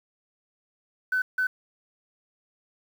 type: tone bursts at uneven times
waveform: sine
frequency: 1511 Hz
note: F#6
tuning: 36 cents sharp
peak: -21 dBFS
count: 2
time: 1.12-1.22 / 1.38-1.47 s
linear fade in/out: 5 ms
effects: tanh soft clip ceiling -17 dBFS + 8-bit